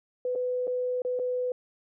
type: tone with dropouts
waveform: sine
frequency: 499.6 Hz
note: B4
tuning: 20 cents sharp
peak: -26 dBFS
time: 0.25-1.52 s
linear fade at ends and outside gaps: 2 ms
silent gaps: 0.352-0.357 / 0.671-0.677 / 1.02-1.049 / 1.191-1.196 s
effects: none